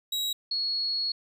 40% pulse / sine tone pair in turn, 3851 / 4338 Hz, B7 / C#8, -44 / -38 cents, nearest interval major second, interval 206 cents, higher second, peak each -26 dBFS, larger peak neither, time 0.12-0.33 / 0.51-1.12 s, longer second, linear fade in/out 5 ms, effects none

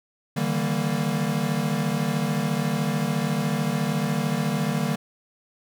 square chord, E half-diminished seventh, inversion third, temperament equal with one note detuned, 146.83 / 160.68 / 196 / 233.1 Hz, D3 / E3 / G3 / Bb3, 0 / -44 / 0 / 0 cents, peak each -29 dBFS, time 0.36-4.96 s, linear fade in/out 10 ms, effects none

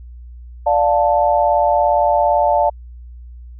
sine chord, D minor, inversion none, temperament just, 587.3 / 704.8 / 881 Hz, D5 / F5 / A5, 0 / +16 / +2 cents, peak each -16 dBFS, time 0.66-2.7 s, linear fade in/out 10 ms, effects added 60 Hz sine -33 dBFS peak until 3.59 s

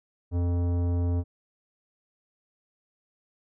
sine tone with tanh clipping, 87.31 Hz, F2, in tune, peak -25 dBFS, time 0.31-1.24 s, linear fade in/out 50 ms, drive 15 dB, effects none

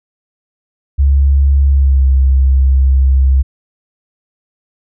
sine tone with pitch glide, 69.3 to 66.48 Hz, C#2 to C2, 0 to +28 cents, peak -6 dBFS, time 0.98-3.43 s, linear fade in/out 20 ms, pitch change -72 cents, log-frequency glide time 1.7-2.06 s, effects none

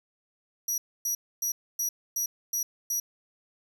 sawtooth tone bursts, 5800 Hz, F#8, 35 cents flat, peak -24 dBFS, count 7, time 0.68-3 s, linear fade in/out 5 ms, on 100 ms, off 270 ms, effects none

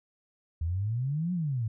sine exponential two-way sweep, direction up then down, 77.78 to 184.6 to 105.8 Hz, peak -27 dBFS, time 0.61-1.68 s, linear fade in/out 5 ms, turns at 1.33 s, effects none

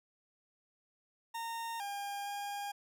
40% pulse tone with pitch steps, 920 / 806 / 811 Hz, A#5 / G5 / G#5, -23 / +48 / -41 cents, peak -37 dBFS, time 1.34-2.72 s, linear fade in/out 10 ms, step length 460 ms, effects none

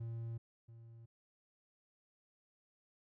triangle tone with echo, 115.2 Hz, A#2, 20 cents flat, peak -38 dBFS, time 0-0.38 s, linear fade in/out 10 ms, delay 680 ms, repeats 1, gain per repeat -13 dB, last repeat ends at 1.06 s, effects none

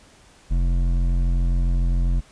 sine tone with hard clipping, 43.7 Hz, F1, 2 cents sharp, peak -19 dBFS, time 0.5-2.21 s, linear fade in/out 20 ms, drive 10 dB, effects pink hiss -52 dBFS RMS until 2.31 s + resampled to 22050 Hz

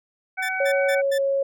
harmonic tone, 754 Hz, F#5, 32 cents sharp, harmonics 1 / 2 / 3, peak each -30 / -27 / -28 dBFS, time 0.37-1.02 s, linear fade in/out 20 ms
sawtooth tone bursts, 1760 Hz, A6, in tune, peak -25 dBFS, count 4, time 0.42-1.184 s, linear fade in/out 10 ms, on 71 ms, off 160 ms
sine tone with pitch glide, 554.4 to 549.6 Hz, C#5 to C#5, 0 to -15 cents, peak -19 dBFS, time 0.6-1.43 s, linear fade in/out 5 ms, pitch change -15 cents, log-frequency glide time 0.92-1.23 s
effects none

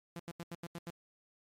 sawtooth tone bursts, 170.5 Hz, F3, 41 cents flat, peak -37 dBFS, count 7, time 0.16-0.902 s, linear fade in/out 2 ms, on 34 ms, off 84 ms, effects MP3 64 kbps

